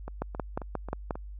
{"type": "two click trains", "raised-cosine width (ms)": 1, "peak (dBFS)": [-16, -24], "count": [6, 5], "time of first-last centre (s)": [[0.22, 1.108], [0.08, 1.155]], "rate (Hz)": [5.63, 3.72], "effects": ["added 50 Hz sine -39 dBFS peak until 1.39 s"]}